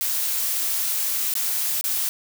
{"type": "noise with dropouts", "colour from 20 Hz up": "blue", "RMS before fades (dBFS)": -24, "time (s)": [0.01, 2.09], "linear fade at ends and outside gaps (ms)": 0, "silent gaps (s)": [[1.339, 1.353], [1.811, 1.841]], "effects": []}